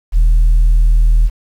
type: tone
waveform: sine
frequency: 39.82 Hz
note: D#1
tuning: 41 cents sharp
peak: -4 dBFS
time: 0.12-1.3 s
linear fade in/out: 50 ms
effects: tanh soft clip ceiling -5 dBFS + 7-bit